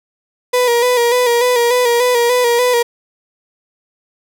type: tone with vibrato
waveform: 35% pulse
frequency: 485.1 Hz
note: B4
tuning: 31 cents flat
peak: -9 dBFS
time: 0.53-2.83 s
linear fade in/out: 10 ms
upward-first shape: square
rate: 3.4 Hz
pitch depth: 42 cents each way
effects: none